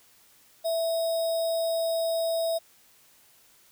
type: tone with sample-and-hold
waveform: sine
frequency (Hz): 659.3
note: E5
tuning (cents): 0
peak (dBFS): -24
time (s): 0.64-2.59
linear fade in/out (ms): 20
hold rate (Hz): 4410
effects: white hiss -59 dBFS RMS until 3.71 s